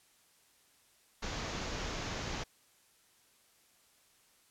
pink low-pass noise, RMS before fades -39 dBFS, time 1.22-2.44 s, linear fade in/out 10 ms, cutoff 7000 Hz, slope 96 dB/octave, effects white hiss -67 dBFS RMS until 4.5 s + low-pass 12000 Hz 12 dB/octave

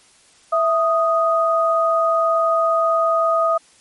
sine tone pair together, 659.3 / 1244.5 Hz, E5 / D#6, 0 / 0 cents, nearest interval major seventh, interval 1100 cents, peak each -17 dBFS, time 0.52-3.58 s, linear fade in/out 10 ms, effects white hiss -52 dBFS RMS until 3.8 s + MP3 48 kbps

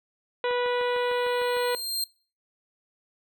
harmonic tone, 490 Hz, B4, 14 cents flat, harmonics 1 / 2 / 3 / 4 / 5 / 6 / 7 / 8, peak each -25 / -31 / -35 / -37 / -39 / -41 / -42 / -43 dBFS, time 0.44-1.75 s, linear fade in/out 2 ms
click train, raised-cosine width 0.5 ms, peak -25 dBFS, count 8, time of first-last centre 0.51-1.567 s, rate 6.62 Hz
sawtooth tone with exponential growth, 4186 Hz, C8, in tune, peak -22 dBFS, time 0.66-2.04 s, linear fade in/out 2 ms, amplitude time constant 300 ms
effects noise-tail reverb RT60 0.4 s tail -23 dB re dry

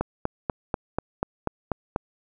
click train, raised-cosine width 1 ms, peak -10 dBFS, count 9, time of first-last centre 0.01-1.961 s, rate 4.1 Hz, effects none

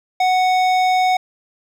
sine tone with hard clipping, 740 Hz, F#5, in tune, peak -15 dBFS, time 0.2-1.17 s, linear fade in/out 5 ms, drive 13 dB, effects none

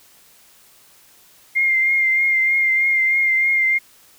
sine tone with vibrato, 2112 Hz, C7, 16 cents sharp, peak -14 dBFS, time 1.55-3.79 s, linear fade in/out 20 ms, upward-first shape triangle, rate 3.2 Hz, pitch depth 31 cents each way, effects white hiss -51 dBFS RMS until 4.18 s

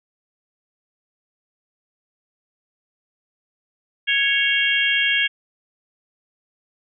harmonic tone with a mistuned harmonic, 554.4 Hz, C#5, in tune, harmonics 3 / 4 / 5 / 6, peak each -22 / -22 / -22 / -22 dBFS, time 4.07-5.28 s, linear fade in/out 20 ms, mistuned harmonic 6, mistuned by -49 cents, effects none

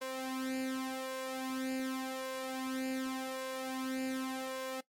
sawtooth tone with flanger, 261.6 Hz, C4, in tune, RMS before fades -38 dBFS, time 0.01-4.81 s, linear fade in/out 10 ms, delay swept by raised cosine 2 to 3.4 ms, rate 0.87 Hz, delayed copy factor +0.75, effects noise-tail reverb RT60 0.1 s tail -18 dB re dry + MP3 64 kbps

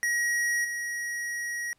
square tone with level steps, 1900 Hz, A#6, 33 cents sharp, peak -25 / -31 dBFS, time 0.03-1.73 s, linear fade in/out 0 ms, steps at 0.64 s, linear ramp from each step 10 ms, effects pink hiss -69 dBFS RMS until 1.78 s + low-pass 12000 Hz 12 dB/octave

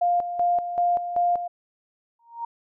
sine tone with tremolo, 702 Hz, F5, 9 cents sharp, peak -18 dBFS, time 0.01-1.48 s, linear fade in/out 10 ms, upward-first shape square, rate 2.6 Hz, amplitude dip 65%
sine tone with exponential growth, 932.3 Hz, A#5, in tune, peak -25 dBFS, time 2.19-2.45 s, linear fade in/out 5 ms, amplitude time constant 56 ms
effects none

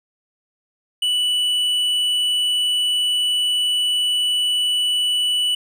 sine tone with tanh clipping, 2963 Hz, F#7, 2 cents sharp, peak -18 dBFS, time 1.02-5.55 s, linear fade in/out 5 ms, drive 7 dB, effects none

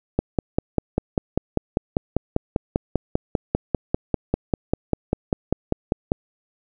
click train, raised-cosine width 2 ms, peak -5 dBFS, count 31, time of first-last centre 0.19-6.119 s, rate 5.06 Hz, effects none

